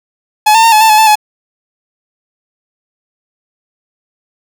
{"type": "tone with pitch steps", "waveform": "45% pulse", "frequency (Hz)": [851, 900, 913, 857, 887, 855, 879, 848], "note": ["G#5", "A5", "A#5", "A5", "A5", "A5", "A5", "G#5"], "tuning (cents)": [42, 39, -36, -46, 14, -50, -2, 36], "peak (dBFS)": -4, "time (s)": [0.46, 1.156], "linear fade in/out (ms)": 10, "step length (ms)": 87, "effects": []}